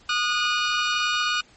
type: tone pair together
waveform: 20% pulse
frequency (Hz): 1228 / 1457.6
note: D#6 / F#6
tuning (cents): -23 / -26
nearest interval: minor third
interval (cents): 297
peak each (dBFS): -19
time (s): 0.09-1.41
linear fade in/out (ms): 5
effects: pink hiss -54 dBFS RMS until 1.56 s + MP3 32 kbps

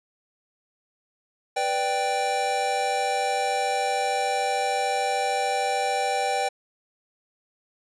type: chord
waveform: square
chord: G major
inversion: first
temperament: equal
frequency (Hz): 493.9 / 587.3 / 784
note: B4 / D5 / G5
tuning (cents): 0 / 0 / 0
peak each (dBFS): -31 / -31 / -25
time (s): 1.56-6.49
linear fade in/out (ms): 10
effects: resampled to 22050 Hz

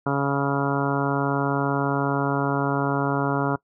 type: harmonic tone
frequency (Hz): 139.8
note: C#3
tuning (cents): +15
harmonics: 1 / 2 / 3 / 4 / 5 / 6 / 7 / 8 / 9 / 10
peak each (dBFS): -26 / -26 / -29 / -32 / -31 / -34 / -31 / -35 / -33 / -32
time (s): 0.06-3.56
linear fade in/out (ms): 5
effects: noise-tail reverb RT60 0.1 s tail -22 dB re dry

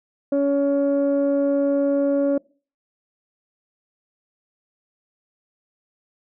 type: tone pair together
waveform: sine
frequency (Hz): 281 / 562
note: C#4 / C#5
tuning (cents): +24 / +24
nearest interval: octave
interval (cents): 1200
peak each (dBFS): -18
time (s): 0.32-2.38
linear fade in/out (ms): 5
effects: noise-tail reverb RT60 0.4 s tail -24 dB re dry + tanh soft clip ceiling -13 dBFS

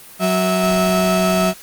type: tone pair together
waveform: 35% pulse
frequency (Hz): 185.35 / 652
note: F#3 / E5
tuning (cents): +3 / -19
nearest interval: octave + minor seventh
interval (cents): 2178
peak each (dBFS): -15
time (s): 0.19-1.54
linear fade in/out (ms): 50
effects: white hiss -40 dBFS RMS until 1.62 s + Opus 32 kbps

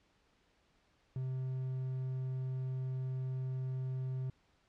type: tone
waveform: triangle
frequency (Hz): 130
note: C3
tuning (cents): -11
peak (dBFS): -33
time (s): 1.16-4.3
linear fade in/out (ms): 2
effects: pink hiss -72 dBFS RMS until 4.68 s + low-pass 5000 Hz 12 dB/octave

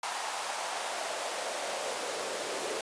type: noise with high-pass filter sweep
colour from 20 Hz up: pink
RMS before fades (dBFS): -35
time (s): 0.03-2.81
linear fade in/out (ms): 2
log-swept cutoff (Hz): 870 to 430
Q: 2.5
effects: resampled to 22050 Hz

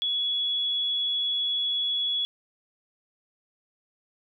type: tone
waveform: sine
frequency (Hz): 3377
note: G#7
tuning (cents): +28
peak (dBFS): -24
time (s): 0.02-2.25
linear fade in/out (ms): 0
effects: none

